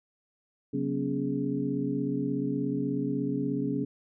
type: tone cluster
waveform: sine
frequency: 137.5 / 186.6 / 244 / 280.6 / 416 Hz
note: C#3 / F#3 / B3 / C#4 / G#4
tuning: -14 / +15 / -21 / +21 / +3 cents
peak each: -35 / -36 / -33 / -30 / -36 dBFS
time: 0.73-3.85 s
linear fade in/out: 10 ms
effects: none